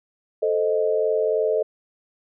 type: chord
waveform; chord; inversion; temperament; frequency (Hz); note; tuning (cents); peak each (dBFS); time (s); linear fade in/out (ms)
sine; A diminished; none; equal; 440 / 523.3 / 622.3; A4 / C5 / Eb5; 0 / 0 / 0; -21 / -26 / -23; 0.42-1.63; 10
effects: none